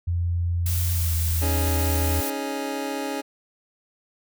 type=tone with pitch glide; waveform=sine; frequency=86.4 to 81.88 Hz; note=F2 to E2; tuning=-18 to -11 cents; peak=-21 dBFS; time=0.07-2.21 s; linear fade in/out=10 ms; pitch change=-93 cents; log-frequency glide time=0.92-1.13 s
type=noise; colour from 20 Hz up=blue; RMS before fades=-30 dBFS; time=0.66-2.3 s; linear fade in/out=2 ms
type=chord; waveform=25% pulse; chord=C# suspended second; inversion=none; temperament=just; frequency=277.2 / 311.8 / 415.8 Hz; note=C#4 / D#4 / G#4; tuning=0 / +4 / +2 cents; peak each=-26 / -30 / -29 dBFS; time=1.41-3.22 s; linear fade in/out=20 ms
effects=none